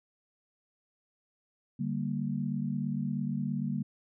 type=chord; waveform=sine; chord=G minor; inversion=second; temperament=equal; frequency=146.83 / 196 / 233.1 Hz; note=D3 / G3 / Bb3; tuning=0 / 0 / 0 cents; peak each=-34 dBFS; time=1.79-3.83 s; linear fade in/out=10 ms; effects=none